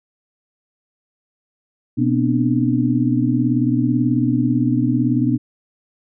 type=tone cluster; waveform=sine; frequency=124.1 / 239.5 / 257.6 / 298.2 Hz; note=B2 / A#3 / C4 / D4; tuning=+9 / +47 / -27 / +27 cents; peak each=-20 dBFS; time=1.97-5.38 s; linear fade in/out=20 ms; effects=none